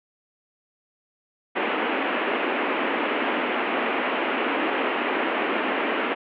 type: band-pass noise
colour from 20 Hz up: pink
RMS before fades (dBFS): -25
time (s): 1.55-6.15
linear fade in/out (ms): 20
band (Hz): 240 to 2900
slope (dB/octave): 48
effects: none